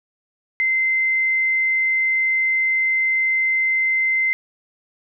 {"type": "tone", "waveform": "sine", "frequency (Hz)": 2073, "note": "C7", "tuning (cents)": -17, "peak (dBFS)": -16, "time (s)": [0.6, 4.33], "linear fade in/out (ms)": 0, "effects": []}